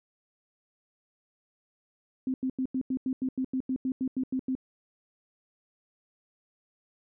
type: tone bursts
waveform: sine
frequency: 260.1 Hz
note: C4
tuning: 10 cents flat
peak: -26 dBFS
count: 15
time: 2.27-4.552 s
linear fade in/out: 2 ms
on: 70 ms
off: 88 ms
effects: none